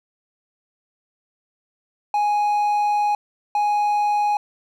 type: tone bursts at uneven times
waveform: triangle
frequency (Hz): 830.6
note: G#5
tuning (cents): 0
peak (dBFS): -15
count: 2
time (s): 2.14-3.15 / 3.55-4.37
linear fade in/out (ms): 2
effects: none